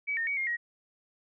sine tone with pitch steps, 2280 / 1831 / 2254 / 2129 / 1895 Hz, C#7 / A#6 / C#7 / C7 / A#6, +48 / -32 / +28 / +30 / +28 cents, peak -28 dBFS, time 0.07-0.57 s, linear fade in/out 20 ms, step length 100 ms, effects none

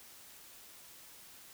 silence, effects white hiss -55 dBFS RMS until 1.53 s

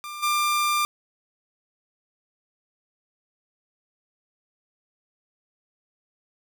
sawtooth tone with level steps, 1192 Hz, D6, 25 cents sharp, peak -30 / -17 dBFS, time 0.04-0.85 s, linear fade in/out 0 ms, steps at 0.22 s, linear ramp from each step 20 ms, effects none

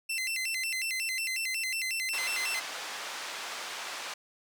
sawtooth tone with vibrato, 2349 Hz, D7, in tune, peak -27 dBFS, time 0.09-2.6 s, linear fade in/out 10 ms, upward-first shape square, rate 5.5 Hz, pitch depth 230 cents each way
pink band-pass noise, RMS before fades -39 dBFS, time 2.13-4.14 s, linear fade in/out 5 ms, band 870 to 6500 Hz, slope 12 dB/octave
effects none

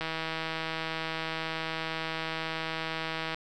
click train, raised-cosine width 0.3 ms, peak -17 dBFS, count 538, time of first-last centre 0.01-3.345 s, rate 161 Hz, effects none

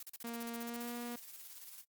blue noise bursts, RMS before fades -47 dBFS, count 14, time 0-0.899 s, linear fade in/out 2 ms, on 28 ms, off 39 ms
sawtooth tone with pitch glide, 233.6 to 239.3 Hz, A#3 to A#3, +4 to +46 cents, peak -37 dBFS, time 0.24-1.16 s, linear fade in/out 5 ms, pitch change +42 cents, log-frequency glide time 0.58-0.91 s
blue noise with tremolo, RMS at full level -50 dBFS, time 0.78-1.85 s, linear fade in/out 50 ms, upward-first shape square, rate 18 Hz, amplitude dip 40%
effects noise-tail reverb RT60 0.1 s tail -22 dB re dry + Opus 48 kbps

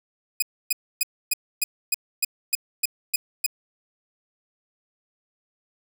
5% pulse tone bursts, 2489 Hz, D#7, in tune, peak -9 dBFS, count 11, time 0.4-3.464 s, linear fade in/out 5 ms, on 24 ms, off 280 ms, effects none

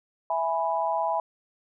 sine chord, E major, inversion none, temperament equal, 659.3 / 830.6 / 987.8 Hz, E5 / G#5 / B5, 0 / 0 / 0 cents, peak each -28 dBFS, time 0.3-1.2 s, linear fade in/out 2 ms, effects none

